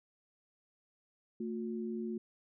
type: tone pair together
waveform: sine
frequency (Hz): 224.2 / 359.2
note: A3 / F4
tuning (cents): +33 / +49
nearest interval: minor sixth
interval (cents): 816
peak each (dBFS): -37 / -40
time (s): 1.4-2.18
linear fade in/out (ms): 5
effects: none